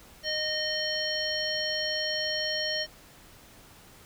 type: harmonic tone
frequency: 616 Hz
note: D#5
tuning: 17 cents flat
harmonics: 1 / 3 / 5 / 7 / 9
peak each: -34 / -34 / -34 / -34 / -34 dBFS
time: 0.23-2.87 s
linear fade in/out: 50 ms
effects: pink hiss -53 dBFS RMS until 4.05 s